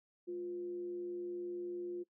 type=tone with frequency modulation; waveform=sine; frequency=353.1 Hz; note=F4; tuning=19 cents sharp; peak=-38 dBFS; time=0.27-2.04 s; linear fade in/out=20 ms; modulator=143 Hz; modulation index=0.22; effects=noise-tail reverb RT60 0.1 s tail -20 dB re dry